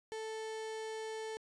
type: tone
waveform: 35% pulse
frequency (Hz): 440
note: A4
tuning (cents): 0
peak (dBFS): -38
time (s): 0.12-1.37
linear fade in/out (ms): 0
effects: resampled to 22050 Hz